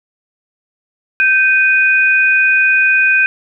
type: tone pair together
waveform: sine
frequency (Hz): 1556 / 2480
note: G6 / D#7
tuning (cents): -13 / -6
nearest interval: minor sixth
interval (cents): 807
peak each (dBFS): -11 / -11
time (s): 1.2-3.26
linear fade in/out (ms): 0
effects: none